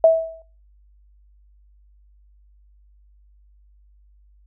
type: tone with exponential decay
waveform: sine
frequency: 651 Hz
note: E5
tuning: 22 cents flat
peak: -6 dBFS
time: 0.04-0.42 s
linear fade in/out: 2 ms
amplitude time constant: 81 ms
effects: noise-tail reverb RT60 0.4 s tail -21 dB re dry + added 50 Hz sine -51 dBFS peak until 4.46 s